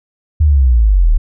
sine linear sweep, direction down, 78.8 to 34.57 Hz, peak -6 dBFS, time 0.4-1.18 s, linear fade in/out 10 ms, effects none

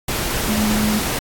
sine tone in noise, 213.1 Hz, G#3, 45 cents sharp, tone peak -17 dBFS, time 0.48-0.99 s, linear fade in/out 5 ms, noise pink, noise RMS -22 dBFS, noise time 0.08-1.19 s, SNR +2 dB, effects AAC 64 kbps

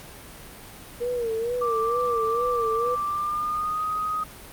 sine tone with vibrato, 469.3 Hz, A#4, 12 cents sharp, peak -24 dBFS, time 1-2.96 s, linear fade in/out 20 ms, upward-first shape sine, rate 2.2 Hz, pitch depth 92 cents each way
sine tone with pitch glide, 1174.7 to 1251.8 Hz, D6 to D#6, 0 to +10 cents, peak -24 dBFS, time 1.61-4.24 s, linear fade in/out 10 ms, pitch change +110 cents, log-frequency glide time 3.06-3.85 s
effects pink hiss -43 dBFS RMS until 4.52 s + Opus 48 kbps

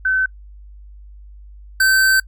sine / square tone pair in turn, 1526 / 1542.8 Hz, G6 / G6, -47 / -28 cents, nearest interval unison, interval 19 cents, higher second, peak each -14 / -12 dBFS, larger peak second, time 0.05-0.26 / 1.8-2.2 s, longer second, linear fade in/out 5 ms, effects noise-tail reverb RT60 0.1 s tail -26 dB re dry + added 50 Hz sine -37 dBFS peak until 2.27 s

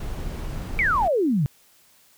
brown noise, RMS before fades -30 dBFS, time 0-1.08 s, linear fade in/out 5 ms
sine exponential sweep, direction down, 2336 to 129.8 Hz, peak -18 dBFS, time 0.79-1.46 s, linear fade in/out 0 ms
effects white hiss -57 dBFS RMS until 2.17 s

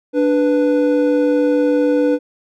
triangle tone pair together, 293.7 / 493.9 Hz, D4 / B4, 0 / 0 cents, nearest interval major sixth, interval 900 cents, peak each -13 dBFS, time 0.13-2.19 s, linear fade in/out 50 ms, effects none

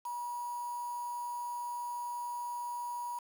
sine tone with quantisation, 963 Hz, B5, 44 cents flat, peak -36 dBFS, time 0.05-3.19 s, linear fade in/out 5 ms, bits 8, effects none

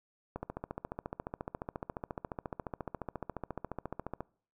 click train, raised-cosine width 1 ms, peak -23 dBFS, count 56, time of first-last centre 0.36-4.206 s, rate 14.3 Hz, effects noise-tail reverb RT60 0.5 s tail -24 dB re dry

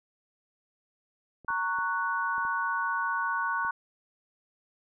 clicks, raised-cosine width 2 ms, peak -37 dBFS, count 6, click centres 1.447 / 1.504 / 1.787 / 2.381 / 2.451 / 3.649 s
sine chord, F# major, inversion first, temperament just, 925 / 1110 / 1480 Hz, A#5 / C#6 / F#6, -14 / +2 / 0 cents, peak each -33 / -31 / -30 dBFS, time 1.48-3.71 s, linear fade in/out 5 ms
effects none

